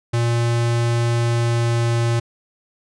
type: tone with pitch glide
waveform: square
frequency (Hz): 117.9 to 117.22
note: A#2 to A#2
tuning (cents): +20 to +10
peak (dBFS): -17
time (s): 0.13-2.2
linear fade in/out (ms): 10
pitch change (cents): -10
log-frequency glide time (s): 1.18-1.97
effects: resampled to 22050 Hz